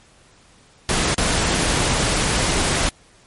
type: noise with dropouts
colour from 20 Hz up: pink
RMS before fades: -19 dBFS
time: 0.89-2.89 s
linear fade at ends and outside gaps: 1 ms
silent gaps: 1.145-1.18 s
effects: pink hiss -52 dBFS RMS until 3.26 s + MP3 48 kbps